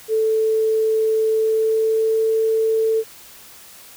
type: tone with pitch glide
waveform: sine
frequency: 440 to 444.1 Hz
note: A4 to A4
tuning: 0 to +16 cents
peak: -15 dBFS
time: 0.08-3.04 s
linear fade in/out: 50 ms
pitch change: +16 cents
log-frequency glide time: 1.29-2.28 s
effects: white hiss -43 dBFS RMS until 3.96 s